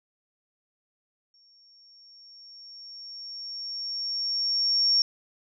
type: tone with exponential growth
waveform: sine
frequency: 5510 Hz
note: F8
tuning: 24 cents flat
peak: -18 dBFS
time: 1.34-5.02 s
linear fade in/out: 1 ms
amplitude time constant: 800 ms
effects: none